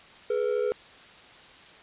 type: ring-modulated tone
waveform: triangle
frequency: 456.8 Hz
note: A#4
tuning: 35 cents flat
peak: -19 dBFS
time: 0.3-0.72 s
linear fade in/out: 0 ms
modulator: 36.4 Hz
effects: white hiss -50 dBFS RMS until 1.82 s + resampled to 8000 Hz